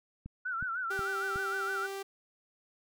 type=click train; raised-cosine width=5 ms; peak=-30 dBFS; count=4; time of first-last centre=0.26-1.359 s; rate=2.73 Hz
type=tone with vibrato; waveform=sine; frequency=1426 Hz; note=F6; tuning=36 cents sharp; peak=-32 dBFS; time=0.45-1.87 s; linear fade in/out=10 ms; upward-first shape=sine; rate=6.5 Hz; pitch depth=120 cents each way
type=tone; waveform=sawtooth; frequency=392 Hz; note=G4; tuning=in tune; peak=-33 dBFS; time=0.9-2.03 s; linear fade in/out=10 ms
effects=none